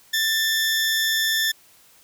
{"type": "tone pair together", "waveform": "20% pulse", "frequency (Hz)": [1775, 3351], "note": ["A6", "G#7"], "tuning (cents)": [15, 15], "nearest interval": "major seventh", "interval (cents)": 1100, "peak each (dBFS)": [-15, -24], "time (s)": [0.13, 1.52], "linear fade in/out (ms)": 10, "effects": ["white hiss -54 dBFS RMS until 2.03 s"]}